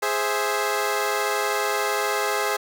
15% pulse chord, Ab augmented, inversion none, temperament equal, 415.3 / 523.3 / 659.3 Hz, Ab4 / C5 / E5, 0 / 0 / 0 cents, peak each -18 / -21 / -23 dBFS, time 0.02-2.57 s, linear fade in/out 10 ms, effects none

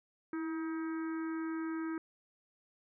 harmonic tone with a mistuned harmonic, 318 Hz, D#4, 38 cents sharp, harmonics 1 / 3 / 4 / 5 / 6 / 7, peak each -35 / -51 / -48 / -49 / -57 / -58 dBFS, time 0.33-1.98 s, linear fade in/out 2 ms, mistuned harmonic 1, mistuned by +36 cents, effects none

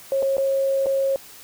sine tone with dropouts, 543 Hz, C#5, 36 cents flat, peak -18 dBFS, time 0.12-1.16 s, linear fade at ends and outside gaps 1 ms, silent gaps 0.224-0.228 / 0.369-0.381 / 0.86-0.866 s, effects white hiss -44 dBFS RMS until 1.43 s

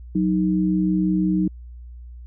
sine tone pair together, 184.98 / 311.1 Hz, F#3 / D#4, 0 / 0 cents, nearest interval major sixth, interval 900 cents, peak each -19 / -21 dBFS, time 0.15-1.48 s, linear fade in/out 5 ms, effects added 60 Hz sine -36 dBFS peak until 2.26 s

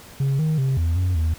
sine tone with pitch steps, 136.7 / 156.6 / 133.2 / 83.1 / 91.3 / 80.4 Hz, C#3 / D#3 / C3 / E2 / F#2 / E2, -24 / +11 / +31 / +15 / -23 / -43 cents, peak -15 dBFS, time 0.2-1.34 s, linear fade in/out 5 ms, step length 190 ms, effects tanh soft clip ceiling -17 dBFS + pink hiss -44 dBFS RMS until 1.38 s

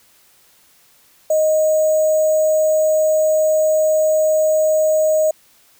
sine tone with sample-and-hold, 622.3 Hz, D#5, in tune, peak -12 dBFS, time 1.3-5.31 s, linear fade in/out 5 ms, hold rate 7350 Hz, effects white hiss -53 dBFS RMS until 5.79 s

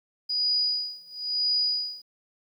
sine tone with tremolo, 4919 Hz, D#8, 21 cents flat, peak -21 dBFS, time 0.29-2.02 s, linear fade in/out 10 ms, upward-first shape sine, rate 0.99 Hz, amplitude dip 95%, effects 10-bit

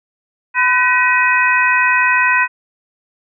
harmonic tone with a mistuned harmonic, 503 Hz, B4, 32 cents sharp, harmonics 2 / 3 / 4 / 5, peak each -16 / -16 / -16 / -16 dBFS, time 0.54-2.48 s, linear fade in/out 50 ms, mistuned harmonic 4, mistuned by -87 cents, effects none

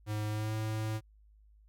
square tone with pitch glide, 106.3 to 109.1 Hz, G#2 to A2, +41 to -14 cents, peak -33 dBFS, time 0.06-1.01 s, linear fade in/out 50 ms, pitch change +45 cents, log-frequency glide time 0.29-0.54 s, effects added 52 Hz sine -58 dBFS peak until 1.68 s

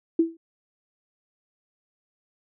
sine tone with exponential decay, 329.6 Hz, E4, in tune, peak -13 dBFS, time 0.19-0.37 s, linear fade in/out 5 ms, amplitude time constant 39 ms, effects none

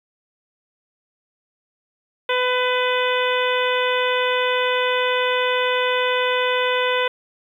harmonic tone, 501 Hz, B4, 25 cents sharp, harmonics 1 / 2 / 3 / 4 / 5 / 6 / 7, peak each -21 / -24 / -26 / -27 / -28 / -29 / -29 dBFS, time 2.29-7.08 s, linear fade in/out 5 ms, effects 9-bit

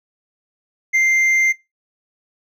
sine tone with hard clipping, 2093 Hz, C7, in tune, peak -14 dBFS, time 0.93-1.53 s, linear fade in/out 20 ms, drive 4 dB, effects noise-tail reverb RT60 0.2 s tail -18 dB re dry

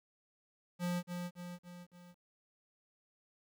square tone with echo, 176.5 Hz, F3, 19 cents sharp, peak -34 dBFS, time 0.79-1.03 s, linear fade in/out 50 ms, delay 280 ms, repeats 4, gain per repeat -5 dB, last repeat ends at 2.15 s, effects 12-bit

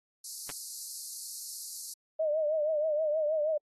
white high-pass noise, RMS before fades -40 dBFS, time 0.24-1.94 s, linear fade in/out 5 ms, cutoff 4200 Hz, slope 96 dB/octave
clicks, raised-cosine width 0.3 ms, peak -25 dBFS, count 2, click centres 0.493 / 0.5 s
sine tone with vibrato, 615 Hz, D#5, 20 cents flat, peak -26 dBFS, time 2.19-3.58 s, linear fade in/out 10 ms, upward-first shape triangle, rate 6.3 Hz, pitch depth 93 cents each way
effects AAC 32 kbps

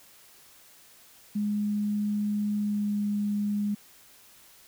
sine tone with pitch glide, 207.7 to 206 Hz, G#3 to G#3, 0 to -14 cents, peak -25 dBFS, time 1.35-3.75 s, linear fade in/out 10 ms, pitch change -14 cents, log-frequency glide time 2.56-2.99 s, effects white hiss -55 dBFS RMS until 4.67 s

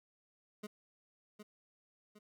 25% pulse tone with echo, 210 Hz, G#3, 19 cents sharp, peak -38 dBFS, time 0.63-0.67 s, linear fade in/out 10 ms, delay 760 ms, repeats 2, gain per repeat -7 dB, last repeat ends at 2.19 s, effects none

